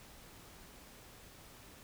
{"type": "silence", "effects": ["pink hiss -56 dBFS RMS until 1.83 s"]}